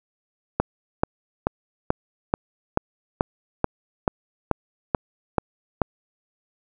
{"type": "click train", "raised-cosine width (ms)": 1, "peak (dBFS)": -4, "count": 13, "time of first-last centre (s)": [0.6, 5.817], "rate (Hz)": 2.3, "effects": []}